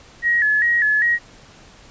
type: tone with vibrato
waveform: sine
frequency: 1800 Hz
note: A6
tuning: 39 cents sharp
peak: -14 dBFS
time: 0.22-1.19 s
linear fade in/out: 50 ms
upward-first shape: square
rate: 2.5 Hz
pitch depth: 87 cents each way
effects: pink hiss -46 dBFS RMS until 1.9 s + resampled to 16000 Hz